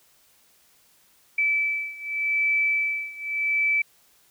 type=beating tone pair; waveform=sine; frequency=2312 / 2312.85 Hz; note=D7 / D7; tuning=-28 / -27 cents; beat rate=0.85 Hz; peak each=-24 / -26 dBFS; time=1.38-3.82 s; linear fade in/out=5 ms; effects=white hiss -60 dBFS RMS until 4.3 s